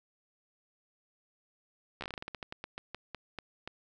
slowing click train, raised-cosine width 0.3 ms, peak -23 dBFS, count 19, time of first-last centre 2.01-3.676 s, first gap 13 ms, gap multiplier 1.2, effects none

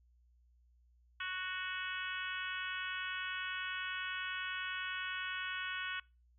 harmonic tone, 370 Hz, F#4, in tune, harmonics 3 / 4 / 5 / 6 / 7 / 8 / 9, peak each -46 / -41 / -46 / -49 / -46 / -47 / -50 dBFS, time 1.2-6 s, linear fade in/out 5 ms, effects noise-tail reverb RT60 0.3 s tail -25 dB re dry + added 60 Hz sine -65 dBFS peak until 6.38 s

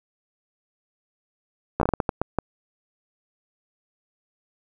slowing click train, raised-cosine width 1 ms, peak -7 dBFS, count 10, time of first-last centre 1.8-2.387 s, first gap 13 ms, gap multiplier 1.38, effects 8-bit

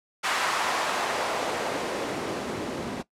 white noise with band-pass filter sweep, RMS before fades -29 dBFS, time 0.23-3.03 s, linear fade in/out 20 ms, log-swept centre 1200 to 220 Hz, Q 1.1, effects noise-tail reverb RT60 0.1 s tail -18 dB re dry + low-pass 11000 Hz 12 dB/octave

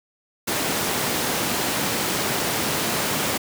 pink high-pass noise, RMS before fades -24 dBFS, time 0.47-3.38 s, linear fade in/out 10 ms, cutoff 170 Hz, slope 12 dB/octave, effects none

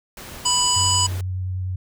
pink noise, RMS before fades -37 dBFS, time 0.17-1.21 s, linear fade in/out 2 ms
harmonic tone, 990 Hz, B5, 4 cents sharp, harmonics 1 / 3 / 5 / 7 / 8, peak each -23 / -23 / -23 / -23 / -23 dBFS, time 0.45-1.07 s, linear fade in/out 10 ms
sine tone with vibrato, 92.5 Hz, F#2, in tune, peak -23 dBFS, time 0.76-1.76 s, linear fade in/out 5 ms, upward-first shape square, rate 10 Hz, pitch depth 10 cents each way
effects none

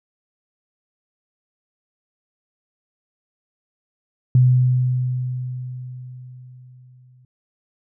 sine tone with exponential decay, 126.3 Hz, B2, 39 cents sharp, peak -9 dBFS, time 4.35-7.25 s, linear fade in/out 2 ms, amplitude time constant 630 ms, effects none

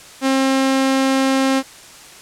sawtooth tone, 267.1 Hz, C4, 36 cents sharp, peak -10 dBFS, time 0.21-1.63 s, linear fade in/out 50 ms, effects white hiss -40 dBFS RMS until 2.21 s + low-pass 9000 Hz 12 dB/octave

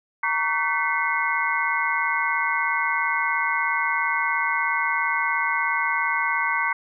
sine tone cluster, 927 / 1129 / 1522 / 1996 / 2153 Hz, A#5 / C#6 / F#6 / B6 / C7, -10 / +31 / +48 / +18 / +49 cents, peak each -27 dBFS, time 0.23-6.73 s, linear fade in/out 5 ms, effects none

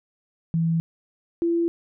sine tone pair in turn, 164.81 / 338.3 Hz, E3 / E4, 0 / +45 cents, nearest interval octave, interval 1245 cents, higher second, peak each -19 dBFS, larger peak neither, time 0.54-0.8 / 1.42-1.68 s, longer neither, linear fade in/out 0 ms, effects none

